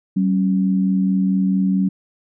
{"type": "tone pair together", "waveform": "sine", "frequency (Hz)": [190.26, 274.8], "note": ["F#3", "C#4"], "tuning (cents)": [49, -15], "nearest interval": "tritone", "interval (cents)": 636, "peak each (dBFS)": [-15, -23], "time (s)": [0.16, 1.89], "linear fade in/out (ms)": 10, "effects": []}